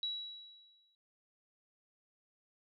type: tone with exponential decay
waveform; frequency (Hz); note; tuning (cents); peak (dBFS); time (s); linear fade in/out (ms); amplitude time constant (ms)
sine; 3900; B7; -23; -33; 0.03-0.95; 1; 200
effects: none